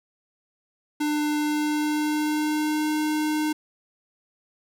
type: tone with pitch glide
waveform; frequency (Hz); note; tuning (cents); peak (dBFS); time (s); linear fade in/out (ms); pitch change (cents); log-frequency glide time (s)
square; 299 to 305.5; D4 to D#4; +31 to -32; -23; 1-3.53; 10; +37; 1.35-2.9
effects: none